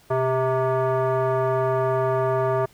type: tone with frequency modulation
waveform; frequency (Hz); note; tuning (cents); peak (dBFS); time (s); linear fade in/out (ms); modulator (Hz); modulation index
sine; 126.4; B2; +41; -18; 0.1-2.66; 10; 523; 1.7
effects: tanh soft clip ceiling -14 dBFS + pink hiss -55 dBFS RMS until 2.73 s